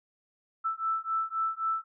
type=beating tone pair; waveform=sine; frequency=1320 / 1323.8 Hz; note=E6 / E6; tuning=+2 / +7 cents; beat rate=3.8 Hz; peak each=-31 dBFS; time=0.64-1.84 s; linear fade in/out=20 ms; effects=none